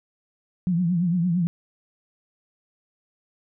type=tone with vibrato; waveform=sine; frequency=174.61 Hz; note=F3; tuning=in tune; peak=-19 dBFS; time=0.67-1.47 s; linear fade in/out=0 ms; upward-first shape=triangle; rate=8.8 Hz; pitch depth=120 cents each way; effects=none